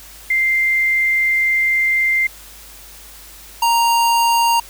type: tone pair in turn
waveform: sine / square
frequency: 2092 / 931.9 Hz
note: C7 / A#5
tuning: -1 / -1 cents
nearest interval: octave + major second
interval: 1400 cents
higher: first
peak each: -13 dBFS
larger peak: neither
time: 0.3-2.27 / 3.62-4.6 s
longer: first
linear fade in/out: 5 ms
effects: added 50 Hz sine -44 dBFS peak until 4.69 s + white hiss -40 dBFS RMS until 4.69 s